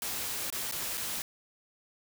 white noise with dropouts, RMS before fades -35 dBFS, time 0.02-1.22 s, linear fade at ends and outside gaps 1 ms, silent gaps 0.502-0.525 / 0.713-0.722 / 0.973-0.977 s, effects none

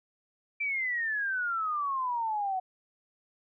sine exponential sweep, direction down, 2354 to 736 Hz, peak -28 dBFS, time 0.6-2.6 s, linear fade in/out 10 ms, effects none

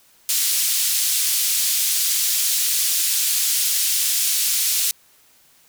white band-pass noise, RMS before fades -20 dBFS, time 0.29-4.91 s, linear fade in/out 0 ms, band 3500 to 14000 Hz, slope 12 dB/octave, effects white hiss -55 dBFS RMS until 5.68 s

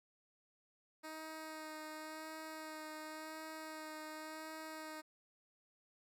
10% pulse tone with vibrato, 312.7 Hz, D#4, 9 cents sharp, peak -38 dBFS, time 1.03-5.02 s, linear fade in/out 20 ms, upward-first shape sine, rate 0.92 Hz, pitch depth 17 cents each way, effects none

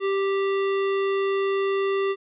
square tone, 392 Hz, G4, in tune, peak -22 dBFS, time 0-2.16 s, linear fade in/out 50 ms, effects resampled to 8000 Hz

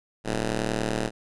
10% pulse ring-modulated tone, 111.1 Hz, A2, 17 cents sharp, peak -14 dBFS, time 0.24-1.11 s, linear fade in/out 50 ms, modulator 90.5 Hz, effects resampled to 24000 Hz

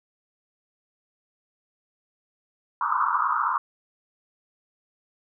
pink band-pass noise, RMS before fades -24 dBFS, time 2.81-3.58 s, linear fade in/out 2 ms, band 930 to 1400 Hz, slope 96 dB/octave, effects none

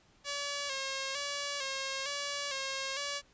5% pulse tone with vibrato, 554.4 Hz, C#5, in tune, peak -23 dBFS, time 0.24-3.22 s, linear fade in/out 50 ms, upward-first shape square, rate 1.1 Hz, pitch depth 50 cents each way, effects pink hiss -65 dBFS RMS until 3.33 s + resampled to 16000 Hz

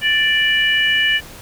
harmonic tone, 587.3 Hz, D5, in tune, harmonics 3 / 4 / 5, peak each -16 / -21 / -17 dBFS, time 0.01-1.21 s, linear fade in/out 50 ms, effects pink hiss -38 dBFS RMS until 1.41 s

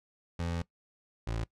25% pulse tone pair in turn, 85 / 56.37 Hz, F2 / A1, -46 / +43 cents, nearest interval perfect fifth, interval 711 cents, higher first, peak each -28 dBFS, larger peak neither, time 0.39-0.62 / 1.27-1.44 s, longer first, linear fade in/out 5 ms, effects noise-tail reverb RT60 0.1 s tail -20 dB re dry + low-pass 7000 Hz 12 dB/octave

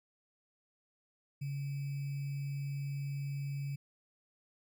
sine tone with sample-and-hold, 140 Hz, C#3, 18 cents sharp, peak -35 dBFS, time 1.41-3.76 s, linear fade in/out 10 ms, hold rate 2450 Hz, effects none

